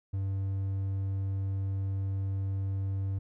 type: tone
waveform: triangle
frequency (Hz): 97.1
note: G2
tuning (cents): -16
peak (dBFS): -27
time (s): 0.13-3.19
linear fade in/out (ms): 10
effects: none